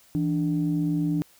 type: tone pair together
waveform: sine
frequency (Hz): 164.83 / 293.7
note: E3 / D4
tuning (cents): 0 / 0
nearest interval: minor seventh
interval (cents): 1000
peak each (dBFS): -24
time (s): 0.15-1.22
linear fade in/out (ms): 0
effects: tanh soft clip ceiling -15 dBFS + white hiss -57 dBFS RMS until 1.39 s